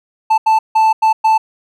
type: tone bursts at uneven times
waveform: triangle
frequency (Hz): 880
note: A5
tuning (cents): 0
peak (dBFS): -6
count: 5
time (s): 0.3-0.38 / 0.46-0.59 / 0.75-0.93 / 1.02-1.13 / 1.24-1.38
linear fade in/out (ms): 10
effects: none